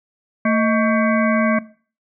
harmonic tone with a mistuned harmonic, 224.5 Hz, A3, 35 cents sharp, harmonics 1 / 3 / 5 / 7 / 9 / 10, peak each -16 / -21 / -23 / -25 / -28 / -28 dBFS, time 0.45-1.59 s, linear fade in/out 5 ms, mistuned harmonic 3, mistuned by -120 cents, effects noise-tail reverb RT60 0.4 s tail -18 dB re dry

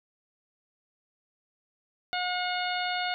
harmonic tone, 722 Hz, F#5, 43 cents flat, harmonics 1 / 2 / 3 / 4 / 5 / 6, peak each -31 / -34 / -36 / -37 / -38 / -39 dBFS, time 2.13-3.14 s, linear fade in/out 0 ms, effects none

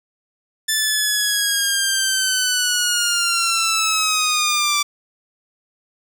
10% pulse linear sweep, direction down, 1760 to 1164 Hz, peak -8 dBFS, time 0.68-4.83 s, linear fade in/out 10 ms, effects none

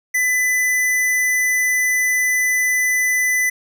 square tone, 2002 Hz, B6, 23 cents sharp, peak -16 dBFS, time 0.14-3.5 s, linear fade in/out 10 ms, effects none

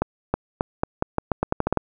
accelerating click train, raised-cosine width 1 ms, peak -6 dBFS, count 13, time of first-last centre 0.02-1.773 s, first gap 320 ms, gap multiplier 0.84, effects none

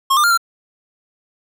square tone with pitch steps, 1080 / 1199 / 1401 / 1369 Hz, C#6 / D6 / F6 / F6, -45 / +36 / +5 / -35 cents, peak -12 dBFS, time 0.1-0.376 s, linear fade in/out 10 ms, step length 69 ms, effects none

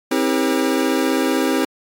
square tone cluster, 265.5 / 321.1 / 398.5 / 480.4 / 540 Hz, C4 / E4 / G4 / B4 / C#5, +25 / -45 / +28 / -48 / -45 cents, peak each -21 / -22 / -24 / -27 / -27 dBFS, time 0.11-1.65 s, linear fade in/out 5 ms, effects AAC 64 kbps

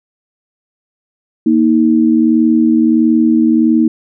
sine tone pair together, 234.4 / 315.9 Hz, A#3 / D#4, +10 / +26 cents, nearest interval perfect fourth, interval 516 cents, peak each -10 dBFS, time 1.46-3.88 s, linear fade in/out 5 ms, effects none

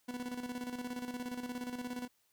40% pulse tone with tremolo, 246.9 Hz, B3, in tune, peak -36 dBFS, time 0.08-2.08 s, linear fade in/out 10 ms, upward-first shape square, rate 17 Hz, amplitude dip 60%, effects white hiss -74 dBFS RMS until 2.32 s

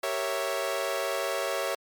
sawtooth chord, G diminished seventh, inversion none, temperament equal, 392 / 466.2 / 554.4 / 659.3 Hz, G4 / Bb4 / Db5 / Fb5, 0 / 0 / 0 / 0 cents, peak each -32 / -32 / -27 / -29 dBFS, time 0.03-1.75 s, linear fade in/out 5 ms, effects MP3 96 kbps

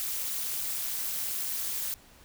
blue noise with amplitude modulation, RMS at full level -29 dBFS, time 0-1.94 s, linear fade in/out 0 ms, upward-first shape sine, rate 239 Hz, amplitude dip 85%, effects pink hiss -56 dBFS RMS until 2.24 s

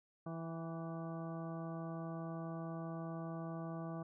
harmonic tone with a mistuned harmonic, 164.81 Hz, E3, in tune, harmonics 1 / 2 / 3 / 4 / 5 / 6 / 7 / 9, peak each -43 / -48 / -55 / -49 / -55 / -60 / -53 / -63 dBFS, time 0.26-4.03 s, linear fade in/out 5 ms, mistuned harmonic 5, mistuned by -27 cents, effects none

